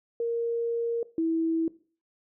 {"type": "tone pair in turn", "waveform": "sine", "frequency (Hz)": [466.2, 326.4], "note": ["A#4", "E4"], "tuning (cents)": [0, -17], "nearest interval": "tritone", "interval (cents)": 617, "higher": "first", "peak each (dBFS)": [-25, -23], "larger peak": "second", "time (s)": [[0.2, 1.03], [1.18, 1.68]], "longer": "first", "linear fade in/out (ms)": 2, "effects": ["noise-tail reverb RT60 0.4 s tail -19 dB re dry"]}